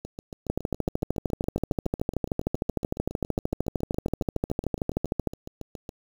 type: two click trains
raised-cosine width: 2 ms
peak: -11 / -23 dBFS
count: 64 / 43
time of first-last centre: 0.5-5.273 / 0.05-5.891 s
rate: 13.2 / 7.19 Hz
effects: 7-bit